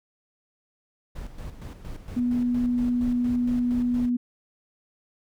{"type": "noise with tremolo", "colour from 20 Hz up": "brown", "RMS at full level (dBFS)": -36, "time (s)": [1.15, 4.1], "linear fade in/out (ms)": 10, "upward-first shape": "square", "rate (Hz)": 4.3, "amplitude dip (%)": 60}
{"type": "tone", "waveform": "sine", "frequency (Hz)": 244.2, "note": "B3", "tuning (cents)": -19, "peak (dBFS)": -21, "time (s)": [2.16, 4.17], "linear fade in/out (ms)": 10}
{"effects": []}